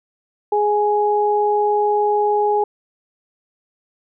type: tone pair together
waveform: sine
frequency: 416.6 / 833.2 Hz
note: G#4 / G#5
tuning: +5 / +5 cents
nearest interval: octave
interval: 1200 cents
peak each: -17 dBFS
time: 0.52-2.64 s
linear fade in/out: 5 ms
effects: none